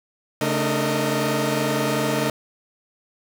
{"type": "tone cluster", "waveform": "sawtooth", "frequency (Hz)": [138.7, 218.6, 300.2, 459, 625], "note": ["C#3", "A3", "D4", "A#4", "D#5"], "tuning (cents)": [1, -11, 38, -27, 8], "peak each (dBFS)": -23, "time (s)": [0.41, 2.3], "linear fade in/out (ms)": 2, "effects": []}